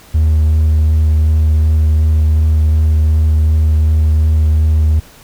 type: tone with vibrato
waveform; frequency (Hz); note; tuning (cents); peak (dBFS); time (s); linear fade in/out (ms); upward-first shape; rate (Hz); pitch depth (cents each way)
triangle; 77.78; D#2; 0; -5; 0.14-5; 10; sine; 2.7; 11
effects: tanh soft clip ceiling -2 dBFS + pink hiss -41 dBFS RMS until 5.23 s